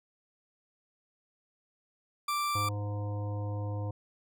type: tone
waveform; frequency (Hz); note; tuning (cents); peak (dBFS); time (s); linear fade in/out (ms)
40% pulse; 1174.7; D6; 0; -28; 2.28-2.69; 5
type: harmonic tone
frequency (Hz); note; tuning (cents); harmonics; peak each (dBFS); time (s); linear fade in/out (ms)
103; G#2; -14; 1 / 3 / 5 / 7 / 9 / 10; -32 / -44 / -43 / -49 / -48 / -54; 2.55-3.91; 5
effects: none